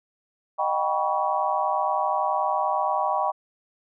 sine tone cluster, 616 / 727 / 787 / 971 / 1122 Hz, D#5 / F#5 / G5 / B5 / C#6, -17 / -31 / +7 / -30 / +21 cents, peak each -29 / -31 / -26 / -27 / -28 dBFS, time 0.58-3.32 s, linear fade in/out 20 ms, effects none

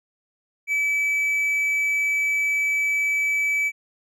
triangle tone, 2299 Hz, D7, 37 cents flat, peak -18 dBFS, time 0.67-3.72 s, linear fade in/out 50 ms, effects none

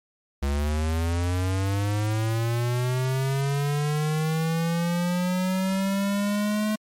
square linear sweep, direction up, 68.8 to 215.1 Hz, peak -23 dBFS, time 0.42-6.76 s, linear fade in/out 10 ms, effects MP3 64 kbps

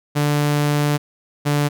sawtooth tone pair in turn, 146.83 / 145.9 Hz, D3 / D3, 0 / -11 cents, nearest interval unison, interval 11 cents, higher first, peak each -12 dBFS, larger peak neither, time 0.15-0.98 / 1.45-1.69 s, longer first, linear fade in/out 20 ms, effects none

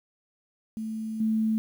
sine tone with level steps, 220 Hz, A3, in tune, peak -30 / -22 dBFS, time 0.77-1.58 s, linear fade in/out 0 ms, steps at 1.2 s, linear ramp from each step 5 ms, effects 9-bit

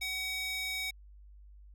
square tone with high-pass filter, 754 Hz, F#5, 32 cents sharp, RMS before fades -36 dBFS, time 0.01-0.91 s, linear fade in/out 10 ms, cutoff 2700 Hz, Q 3, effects added 50 Hz sine -51 dBFS peak until 1.74 s

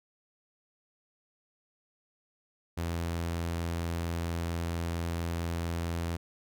sawtooth tone, 84.4 Hz, E2, 41 cents sharp, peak -27 dBFS, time 2.77-6.17 s, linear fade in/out 10 ms, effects none

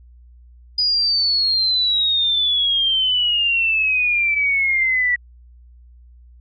sine exponential sweep, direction down, 4957 to 1944 Hz, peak -15 dBFS, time 0.78-5.16 s, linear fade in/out 5 ms, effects added 60 Hz sine -43 dBFS peak until 6.4 s + AAC 48 kbps

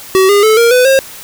square tone with pitch steps, 379.3 / 406.5 / 435.7 / 467 / 500.5 / 536.4 Hz, F#4 / G#4 / A4 / A#4 / B4 / C5, +43 / -37 / -17 / +3 / +23 / +43 cents, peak -6 dBFS, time 0.15-0.99 s, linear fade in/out 0 ms, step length 140 ms, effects white hiss -31 dBFS RMS until 1.23 s

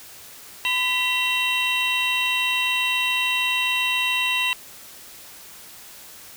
triangle tone cluster, 1007 / 1979 / 2722 / 3095 / 3830 Hz, B5 / B6 / F7 / G7 / A#7, +33 / +3 / -45 / -23 / +46 cents, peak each -27 / -27 / -20 / -27 / -27 dBFS, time 0.65-4.53 s, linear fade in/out 0 ms, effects tanh soft clip ceiling -10 dBFS + white hiss -43 dBFS RMS until 6.36 s

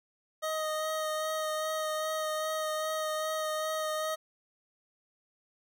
25% pulse tone with vibrato, 624 Hz, D#5, 5 cents sharp, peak -27 dBFS, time 0.42-4.16 s, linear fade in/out 20 ms, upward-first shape sine, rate 2.5 Hz, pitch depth 15 cents each way, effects none

